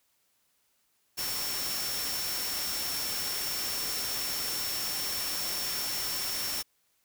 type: tone in noise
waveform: sine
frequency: 5440 Hz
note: F8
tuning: 46 cents flat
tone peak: -35 dBFS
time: 1.17-6.63 s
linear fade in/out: 20 ms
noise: white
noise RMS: -34 dBFS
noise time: 1.17-6.63 s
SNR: -4 dB
effects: white hiss -72 dBFS RMS until 7.04 s